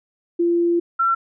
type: tone pair in turn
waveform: sine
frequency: 343.1 / 1354.3 Hz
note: F4 / E6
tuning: -31 / +46 cents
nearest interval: 2 octaves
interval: 2377 cents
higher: second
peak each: -15 dBFS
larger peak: neither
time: 0.39-0.8 / 0.99-1.15 s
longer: first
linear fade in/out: 10 ms
effects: none